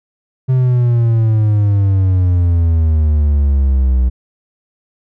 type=exponential sweep; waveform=triangle; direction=down; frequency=130.81 to 61.74 Hz; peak=-7 dBFS; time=0.48-4.1 s; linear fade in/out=20 ms; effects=none